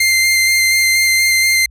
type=tone with vibrato; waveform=sawtooth; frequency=2093 Hz; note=C7; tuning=in tune; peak=-7 dBFS; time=0-1.66 s; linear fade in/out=5 ms; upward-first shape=square; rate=4.2 Hz; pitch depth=8 cents each way; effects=added 60 Hz sine -39 dBFS peak until 1.7 s + resampled to 32000 Hz